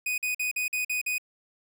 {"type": "tone bursts", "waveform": "45% pulse", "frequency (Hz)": 2489, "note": "D#7", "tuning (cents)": 0, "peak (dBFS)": -26, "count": 7, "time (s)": [0.06, 1.182], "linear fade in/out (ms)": 5, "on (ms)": 120, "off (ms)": 47, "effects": []}